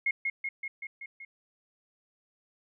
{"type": "tone with echo", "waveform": "sine", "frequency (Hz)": 2155, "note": "C#7", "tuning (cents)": -49, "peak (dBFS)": -24, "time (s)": [0.06, 0.11], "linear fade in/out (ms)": 5, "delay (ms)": 190, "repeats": 6, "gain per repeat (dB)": -3, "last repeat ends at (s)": 1.25, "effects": []}